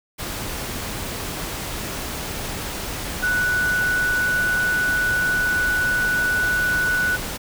sine tone in noise, 1480 Hz, F#6, in tune, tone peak -18 dBFS, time 3.22-7.17 s, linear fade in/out 20 ms, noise pink, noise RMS -29 dBFS, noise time 0.18-7.38 s, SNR +8 dB, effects none

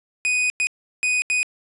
45% pulse tone bursts at uneven times, 2489 Hz, D#7, in tune, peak -18 dBFS, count 4, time 0.25-0.5 / 0.6-0.67 / 1.03-1.22 / 1.3-1.43 s, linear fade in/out 0 ms, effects resampled to 24000 Hz + 9-bit

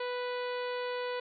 harmonic tone, 493.9 Hz, B4, in tune, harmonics 1 / 2 / 3 / 4 / 5 / 6 / 7 / 8 / 9, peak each -34 / -40 / -44 / -46 / -48 / -50 / -51 / -52 / -53 dBFS, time 0-1.2 s, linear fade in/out 5 ms, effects none

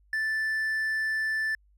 triangle tone, 1760 Hz, A6, in tune, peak -24 dBFS, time 0.13-1.55 s, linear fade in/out 2 ms, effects added 50 Hz sine -59 dBFS peak until 1.77 s

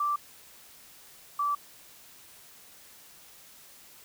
sine tone pair in turn, 1172 / 1159.9 Hz, D6 / D6, -4 / -22 cents, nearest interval unison, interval 18 cents, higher first, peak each -25 dBFS, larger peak neither, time 0-0.16 / 1.39-1.55 s, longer neither, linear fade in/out 5 ms, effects white hiss -53 dBFS RMS until 4.04 s

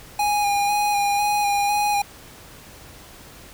square tone with vibrato, 820 Hz, G#5, 22 cents flat, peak -19 dBFS, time 0.19-2.02 s, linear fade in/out 5 ms, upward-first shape square, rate 2 Hz, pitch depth 17 cents each way, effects pink hiss -44 dBFS RMS until 3.53 s

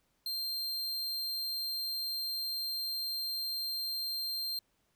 45% pulse tone, 4174 Hz, C8, 5 cents flat, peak -33 dBFS, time 0.26-4.59 s, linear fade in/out 2 ms, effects pink hiss -75 dBFS RMS until 4.95 s

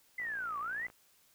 sine linear two-way sweep, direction down then up, 2047 to 1096 to 2047 Hz, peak -35 dBFS, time 0.18-0.87 s, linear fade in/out 5 ms, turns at 0.59 s
click train, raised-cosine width 0.5 ms, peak -38 dBFS, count 42, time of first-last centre 0.2-0.901 s, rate 58.5 Hz
effects white hiss -67 dBFS RMS until 1.34 s

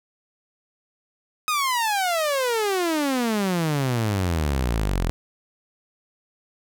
sawtooth exponential sweep, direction down, 1267 to 40.28 Hz, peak -17 dBFS, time 1.48-5.1 s, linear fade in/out 0 ms, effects none

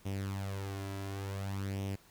sawtooth tone with flanger, 98 Hz, G2, in tune, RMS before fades -38 dBFS, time 0.05-1.96 s, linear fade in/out 10 ms, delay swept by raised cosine 0.33 to 3.03 ms, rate 0.56 Hz, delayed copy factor +0.65, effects pink hiss -62 dBFS RMS until 2.1 s

